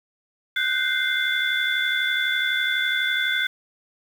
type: tone cluster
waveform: sine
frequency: 1486 / 1558 / 2089 / 3471 Hz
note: F#6 / G6 / C7 / A7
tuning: +7 / -11 / -3 / -24 cents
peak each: -26 dBFS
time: 0.56-3.47 s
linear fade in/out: 5 ms
effects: 7-bit